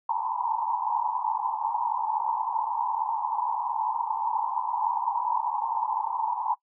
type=band-pass noise; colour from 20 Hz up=pink; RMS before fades=-28 dBFS; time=0.09-6.55 s; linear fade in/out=5 ms; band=860 to 980 Hz; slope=96 dB/octave; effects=noise-tail reverb RT60 0.1 s tail -22 dB re dry